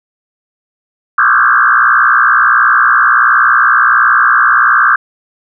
sine tone with frequency modulation, 1377 Hz, F6, 25 cents flat, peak -5 dBFS, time 1.18-4.96 s, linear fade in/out 5 ms, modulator 60.7 Hz, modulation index 4.2, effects none

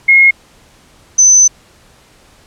sine tone pair in turn, 2156 / 6098 Hz, C#7 / G8, -49 / -49 cents, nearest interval octave + tritone, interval 1800 cents, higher second, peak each -3 dBFS, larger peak neither, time 0.08-0.31 / 1.18-1.48 s, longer second, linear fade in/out 10 ms, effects pink hiss -46 dBFS RMS until 2.46 s + low-pass 10000 Hz 12 dB/octave

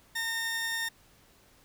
sawtooth tone pair together, 909.5 / 1830 Hz, A#5 / A#6, -43 / -32 cents, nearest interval octave, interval 1211 cents, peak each -39 / -27 dBFS, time 0.15-0.89 s, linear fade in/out 10 ms, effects pink hiss -61 dBFS RMS until 1.64 s

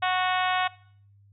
harmonic tone, 368.1 Hz, F#4, 9 cents flat, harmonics 2 / 3 / 4 / 5 / 6 / 7 / 8 / 9 / 10, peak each -25 / -29 / -31 / -33 / -35 / -36 / -37 / -38 / -39 dBFS, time 0.02-0.68 s, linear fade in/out 10 ms, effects noise-tail reverb RT60 0.6 s tail -22 dB re dry + added 100 Hz sine -54 dBFS peak until 1.32 s

